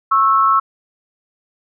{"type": "tone pair together", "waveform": "sine", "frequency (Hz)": [1094.6, 1319], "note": ["C#6", "E6"], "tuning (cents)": [-22, 1], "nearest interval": "minor third", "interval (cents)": 323, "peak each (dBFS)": -13, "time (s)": [0.11, 0.6], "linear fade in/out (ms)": 10, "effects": []}